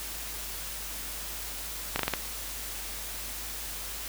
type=slowing click train; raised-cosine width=0.3 ms; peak=-10 dBFS; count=5; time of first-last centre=1.96-2.137 s; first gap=33 ms; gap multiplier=1.2; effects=added 50 Hz sine -44 dBFS peak until 4.08 s + white hiss -38 dBFS RMS until 4.08 s